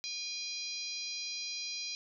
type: harmonic tone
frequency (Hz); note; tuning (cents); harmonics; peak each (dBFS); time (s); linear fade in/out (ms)
813; G#5; -37; 3 / 4 / 5 / 6 / 7 / 8; -44 / -50 / -41 / -42 / -44 / -53; 0.04-1.95; 0
effects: none